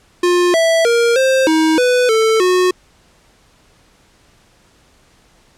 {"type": "tone with pitch steps", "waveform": "square", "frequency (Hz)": [354.3, 658, 469, 527, 317.3, 496.7, 443.2, 365.1], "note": ["F4", "E5", "A#4", "C5", "D#4", "B4", "A4", "F#4"], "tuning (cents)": [25, -3, 11, 12, 34, 10, 13, -23], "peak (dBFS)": -11, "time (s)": [0.23, 2.71], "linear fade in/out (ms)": 5, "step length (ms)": 310, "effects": ["pink hiss -52 dBFS RMS until 5.57 s", "low-pass 9000 Hz 12 dB/octave"]}